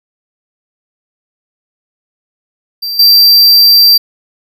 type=tone with level steps; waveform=square; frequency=4699 Hz; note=D8; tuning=in tune; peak=-16 / -3 dBFS; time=2.82-3.98 s; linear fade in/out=10 ms; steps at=2.99 s; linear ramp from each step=5 ms; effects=none